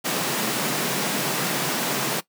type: high-pass noise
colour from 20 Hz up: pink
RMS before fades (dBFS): -25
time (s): 0.04-2.21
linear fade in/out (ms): 20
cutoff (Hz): 130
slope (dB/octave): 96
effects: noise-tail reverb RT60 0.1 s tail -18 dB re dry